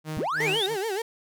sawtooth tone with tremolo, 155.56 Hz, D#3, in tune, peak -26 dBFS, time 0.04-0.77 s, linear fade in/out 50 ms, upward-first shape sine, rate 2.9 Hz, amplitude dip 100%
triangle linear sweep, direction up, 76.9 to 3790 Hz, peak -23 dBFS, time 0.17-0.66 s, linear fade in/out 0 ms
35% pulse tone with vibrato, 415.3 Hz, G#4, in tune, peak -25 dBFS, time 0.4-1.02 s, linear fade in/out 5 ms, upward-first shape sine, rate 7 Hz, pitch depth 180 cents each way
effects none

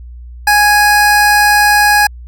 square tone pair together, 830 / 1660 Hz, G#5 / G#6, -1 / -1 cents, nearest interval octave, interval 1200 cents, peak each -10 dBFS, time 0.47-2.07 s, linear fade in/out 5 ms, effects added 60 Hz sine -28 dBFS peak until 2.27 s

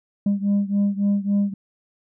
sine beating tone pair, 200.3 / 203.9 Hz, G3 / G#3, +38 / -32 cents, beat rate 3.6 Hz, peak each -18 / -20 dBFS, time 0.26-1.54 s, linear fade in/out 5 ms, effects tanh soft clip ceiling -15 dBFS

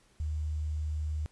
sine tone with quantisation, 76.6 Hz, D#2, 27 cents flat, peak -30 dBFS, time 0.2-1.26 s, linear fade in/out 0 ms, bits 10, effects pink hiss -65 dBFS RMS until 1.31 s + resampled to 24000 Hz

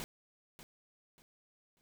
pink noise with echo, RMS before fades -42 dBFS, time 0-0.04 s, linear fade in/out 0 ms, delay 590 ms, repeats 3, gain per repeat -11 dB, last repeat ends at 1.81 s, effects none

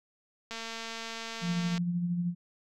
click train, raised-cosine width 0.2 ms, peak -22 dBFS, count 289, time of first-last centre 0.51-1.779 s, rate 227 Hz
sine tone with tremolo, 174.61 Hz, F3, in tune, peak -26 dBFS, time 1.41-2.35 s, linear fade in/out 50 ms, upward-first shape sine, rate 13 Hz, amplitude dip 40%
effects none

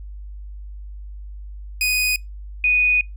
sawtooth / sine tone pair in turn, 2489 / 2480 Hz, D#7 / D#7, 0 / -6 cents, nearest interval unison, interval 6 cents, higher first, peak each -14 / -14 dBFS, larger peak neither, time 1.81-2.16 / 2.64-3.01 s, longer second, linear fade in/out 2 ms, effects noise-tail reverb RT60 0.2 s tail -26 dB re dry + added 50 Hz sine -32 dBFS peak until 3.16 s

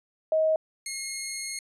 sine / 5% pulse tone pair in turn, 632 / 2155 Hz, D#5 / C#7, +27 / -49 cents, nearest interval octave + major sixth, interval 2124 cents, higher second, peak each -20 dBFS, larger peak neither, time 0.32-0.56 / 0.86-1.59 s, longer second, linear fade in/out 2 ms, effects resampled to 24000 Hz

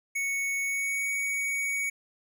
square tone with pitch glide, 2217 to 2243 Hz, C#7 to C#7, 0 to +20 cents, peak -28 dBFS, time 0.15-1.9 s, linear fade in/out 10 ms, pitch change +20 cents, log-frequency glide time 0.62-1.11 s, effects none

